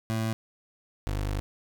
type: tone pair in turn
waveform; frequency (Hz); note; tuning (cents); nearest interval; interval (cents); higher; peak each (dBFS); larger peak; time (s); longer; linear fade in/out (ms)
25% pulse; 111.5 / 50.33; A2 / G1; +23 / +46; octave + major second; 1377; first; -23 / -24; first; 0.1-0.33 / 1.07-1.4; second; 0
effects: none